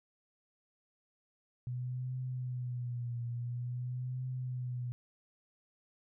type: tone with vibrato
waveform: sine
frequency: 123.47 Hz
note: B2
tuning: in tune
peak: -35 dBFS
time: 1.67-4.92 s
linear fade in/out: 0 ms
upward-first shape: triangle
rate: 0.48 Hz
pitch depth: 69 cents each way
effects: none